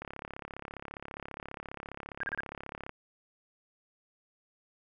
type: click train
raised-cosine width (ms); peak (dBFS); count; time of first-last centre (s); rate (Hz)
0.5; -25; 101; 0.02-2.894; 34.8
type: tone bursts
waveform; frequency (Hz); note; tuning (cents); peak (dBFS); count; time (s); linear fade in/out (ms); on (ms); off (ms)
sine; 1612; G6; +48; -30; 4; 2.21-2.405; 2; 21; 37
effects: none